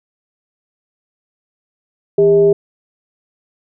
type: tone with frequency modulation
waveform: sine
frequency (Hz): 402.8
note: G4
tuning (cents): +47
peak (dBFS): -7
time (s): 2.18-2.53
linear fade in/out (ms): 5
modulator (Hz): 237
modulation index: 0.41
effects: none